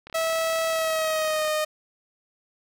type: click train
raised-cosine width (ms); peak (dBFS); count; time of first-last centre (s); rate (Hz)
0.3; -25; 50; 0.07-1.478; 34.8
type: tone with pitch glide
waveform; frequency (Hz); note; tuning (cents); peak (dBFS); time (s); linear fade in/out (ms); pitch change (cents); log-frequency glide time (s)
sawtooth; 651 to 615.5; E5 to D#5; -22 to -19; -19; 0.14-1.65; 10; -97; 0.68-1.48
effects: none